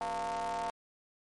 45% pulse ring-modulated tone, 103.83 Hz, G#2, in tune, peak -30 dBFS, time 0.01-0.7 s, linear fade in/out 0 ms, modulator 799 Hz, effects MP3 48 kbps

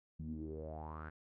sawtooth tone with low-pass filter sweep, 77.78 Hz, D#2, in tune, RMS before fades -45 dBFS, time 0.19-1.1 s, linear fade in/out 10 ms, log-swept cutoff 180 to 1600 Hz, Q 7.7, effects none

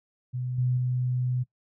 sine tone with level steps, 125.6 Hz, B2, 30 cents sharp, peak -28 / -22 / -24 dBFS, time 0.33-1.44 s, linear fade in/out 20 ms, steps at 0.58 / 0.77 s, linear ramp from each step 5 ms, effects noise-tail reverb RT60 0.1 s tail -20 dB re dry

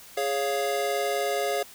square chord, Db major, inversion second, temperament equal, 415.3 / 554.4 / 698.5 Hz, Ab4 / Db5 / F5, 0 / 0 / 0 cents, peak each -30 dBFS, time 0.17-1.63 s, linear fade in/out 5 ms, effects white hiss -48 dBFS RMS until 1.74 s

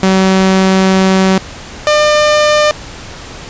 sawtooth tone pair in turn, 189.8 / 601 Hz, F#3 / D5, +44 / +40 cents, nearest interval octave + minor sixth, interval 1996 cents, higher second, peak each -3 dBFS, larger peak neither, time 0.03-1.38 / 1.87-2.71 s, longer first, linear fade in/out 0 ms, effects pink hiss -29 dBFS RMS until 3.49 s + resampled to 16000 Hz

